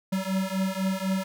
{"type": "beating tone pair", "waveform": "square", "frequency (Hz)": [188.6, 192.6], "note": ["F#3", "G3"], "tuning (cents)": [33, -30], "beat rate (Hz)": 4, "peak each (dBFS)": -29, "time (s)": [0.12, 1.24], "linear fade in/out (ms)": 10, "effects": []}